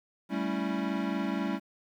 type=chord; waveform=square; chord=A dominant seventh; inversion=third; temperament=equal; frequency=196 / 220 / 277.2 / 329.6 Hz; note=G3 / A3 / C#4 / E4; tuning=0 / 0 / 0 / 0 cents; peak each=-34 / -36 / -35 / -37 dBFS; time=0.29-1.6 s; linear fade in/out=50 ms; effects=low-pass 3000 Hz 12 dB/octave + 10-bit